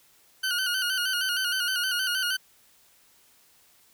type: tone with vibrato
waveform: 20% pulse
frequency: 1480 Hz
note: F#6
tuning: in tune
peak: -20 dBFS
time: 0.43-2.37 s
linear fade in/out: 10 ms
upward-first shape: square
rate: 6.4 Hz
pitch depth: 55 cents each way
effects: white hiss -60 dBFS RMS until 3.93 s

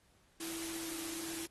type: tone in noise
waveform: sine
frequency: 330 Hz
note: E4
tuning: 2 cents sharp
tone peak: -44 dBFS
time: 0.4-1.46 s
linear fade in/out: 5 ms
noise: white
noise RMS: -43 dBFS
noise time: 0.4-1.46 s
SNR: -4 dB
effects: pink hiss -70 dBFS RMS until 1.5 s + AAC 32 kbps

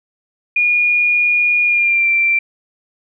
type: tone with pitch glide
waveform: sine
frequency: 2436 to 2354 Hz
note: D#7 to D7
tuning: -37 to +3 cents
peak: -11 dBFS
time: 0.56-2.39 s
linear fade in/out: 5 ms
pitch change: -60 cents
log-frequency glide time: 1.64-2.08 s
effects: none

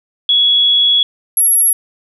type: tone pair in turn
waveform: sine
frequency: 3362 / 11243 Hz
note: G#7 / F9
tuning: +20 / +10 cents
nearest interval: octave + major sixth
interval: 2090 cents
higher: second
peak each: -8 dBFS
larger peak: neither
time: 0.29-1.03 / 1.37-1.73 s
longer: first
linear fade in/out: 2 ms
effects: none

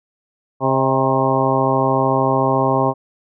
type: harmonic tone with a mistuned harmonic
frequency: 133.5 Hz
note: C3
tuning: 35 cents sharp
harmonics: 1 / 2 / 3 / 4 / 5 / 6 / 7 / 8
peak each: -22 / -22 / -22 / -22 / -22 / -22 / -22 / -22 dBFS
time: 0.6-2.94 s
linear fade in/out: 50 ms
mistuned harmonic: 5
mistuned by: -49 cents
effects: none

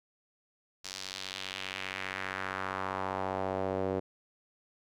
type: tone with band-pass filter sweep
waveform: sawtooth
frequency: 95 Hz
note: F#2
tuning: 46 cents sharp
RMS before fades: -36 dBFS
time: 0.84-4 s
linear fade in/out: 10 ms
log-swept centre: 5400 to 460 Hz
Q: 1.8
effects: none

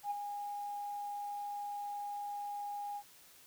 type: tone with ADSR envelope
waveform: sine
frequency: 818 Hz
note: G#5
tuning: 26 cents flat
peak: -31 dBFS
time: 0.03-3.03 s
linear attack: 78 ms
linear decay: 19 ms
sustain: -7 dB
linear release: 64 ms
effects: tanh soft clip ceiling -28 dBFS + white hiss -60 dBFS RMS until 3.46 s

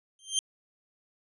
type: tone with exponential growth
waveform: 20% pulse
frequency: 3156 Hz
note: G7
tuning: 11 cents sharp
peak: -16 dBFS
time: 0.19-0.39 s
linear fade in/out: 1 ms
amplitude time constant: 42 ms
effects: resampled to 24000 Hz

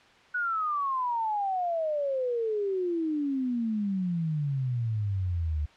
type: exponential sweep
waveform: sine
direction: down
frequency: 1483 to 72.8 Hz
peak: -26 dBFS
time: 0.34-5.66 s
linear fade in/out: 10 ms
effects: white hiss -56 dBFS RMS until 5.76 s + low-pass 3000 Hz 12 dB/octave

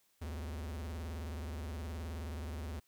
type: tone with vibrato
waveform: square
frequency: 77.78 Hz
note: D#2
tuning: in tune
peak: -40 dBFS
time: 0.21-2.8 s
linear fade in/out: 10 ms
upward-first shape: sine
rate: 19 Hz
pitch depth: 210 cents each way
effects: white hiss -73 dBFS RMS until 2.87 s

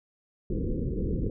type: low-pass noise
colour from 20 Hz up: pink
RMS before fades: -29 dBFS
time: 0.5-1.3 s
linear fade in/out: 2 ms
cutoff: 500 Hz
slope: 96 dB/octave
effects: none

